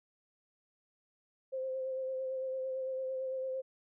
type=tone with vibrato; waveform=sine; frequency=523.3 Hz; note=C5; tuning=in tune; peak=-34 dBFS; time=1.52-3.62 s; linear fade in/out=20 ms; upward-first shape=sine; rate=8.9 Hz; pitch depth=21 cents each way; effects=none